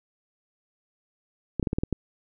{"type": "clicks", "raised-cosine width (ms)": 3, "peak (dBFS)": -12, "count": 7, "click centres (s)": [1.597, 1.628, 1.672, 1.731, 1.785, 1.835, 1.927], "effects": []}